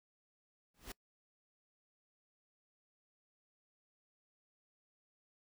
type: noise with exponential growth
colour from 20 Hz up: pink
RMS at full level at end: -41 dBFS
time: 0.74-0.92 s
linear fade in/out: 5 ms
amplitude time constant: 39 ms
effects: noise-tail reverb RT60 0.1 s tail -24 dB re dry